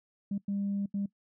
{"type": "tone bursts at uneven times", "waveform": "sine", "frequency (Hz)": 200, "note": "G3", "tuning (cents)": 35, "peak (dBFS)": -28, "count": 3, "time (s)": [[0.31, 0.38], [0.48, 0.86], [0.94, 1.06]], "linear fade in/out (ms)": 5, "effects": ["noise-tail reverb RT60 0.1 s tail -20 dB re dry", "tanh soft clip ceiling -25 dBFS"]}